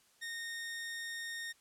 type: tone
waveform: sawtooth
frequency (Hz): 1845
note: A#6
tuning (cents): -18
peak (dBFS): -36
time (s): 0.21-1.53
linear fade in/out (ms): 20
effects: white hiss -68 dBFS RMS until 1.6 s + low-pass 11000 Hz 12 dB/octave